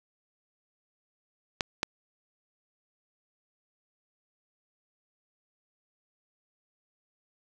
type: clicks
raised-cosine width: 0.2 ms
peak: -9 dBFS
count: 2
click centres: 1.608 / 1.831 s
effects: none